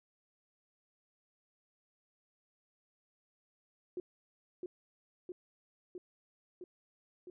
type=tone with echo; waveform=sine; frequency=360 Hz; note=F#4; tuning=47 cents flat; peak=-36 dBFS; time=3.97-4 s; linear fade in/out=2 ms; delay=660 ms; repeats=5; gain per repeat=-2 dB; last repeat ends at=7.3 s; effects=none